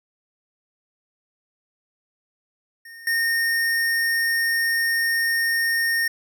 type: tone with level steps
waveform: square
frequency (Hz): 1838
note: A#6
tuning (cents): -25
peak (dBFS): -40 / -20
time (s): 2.85-6.08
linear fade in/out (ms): 5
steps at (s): 3.07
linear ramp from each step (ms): 2
effects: none